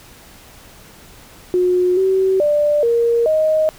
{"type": "tone with pitch steps", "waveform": "sine", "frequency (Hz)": [361.5, 380.7, 591, 467.8, 625], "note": ["F#4", "F#4", "D5", "A#4", "D#5"], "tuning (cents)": [-40, 49, 11, 6, 8], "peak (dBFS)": -12, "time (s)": [1.54, 3.69], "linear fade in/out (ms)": 0, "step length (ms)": 430, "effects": ["pink hiss -43 dBFS RMS until 3.78 s"]}